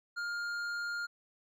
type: tone with hard clipping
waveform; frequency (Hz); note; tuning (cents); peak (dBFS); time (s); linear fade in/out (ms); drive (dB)
sine; 1409; F6; +15; -36; 0.16-1.07; 20; 8
effects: none